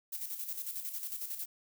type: noise with tremolo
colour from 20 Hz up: violet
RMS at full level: -38 dBFS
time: 0.12-1.46 s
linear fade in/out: 10 ms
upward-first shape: square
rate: 11 Hz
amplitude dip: 55%
effects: none